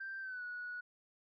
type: tone with pitch glide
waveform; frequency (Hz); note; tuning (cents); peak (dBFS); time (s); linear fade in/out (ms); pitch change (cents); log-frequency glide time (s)
sine; 1570 to 1464.9; G6 to F#6; +2 to -18; -40; 0-0.81; 10; -120; 0.2-0.43
effects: tanh soft clip ceiling -36 dBFS